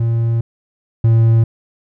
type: tone pair in turn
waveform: triangle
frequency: 115.5 / 113.91 Hz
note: A#2 / A#2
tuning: -16 / -40 cents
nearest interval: unison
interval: 24 cents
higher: first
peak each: -11 / -6 dBFS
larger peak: second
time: 0-0.41 / 1.04-1.44 s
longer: first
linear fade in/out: 5 ms
effects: none